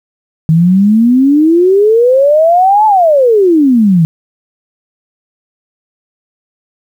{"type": "exponential two-way sweep", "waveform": "sine", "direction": "up then down", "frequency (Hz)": [156.4, 880, 156.4], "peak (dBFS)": -4, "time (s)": [0.49, 4.05], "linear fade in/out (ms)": 0, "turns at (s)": 2.86, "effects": ["7-bit"]}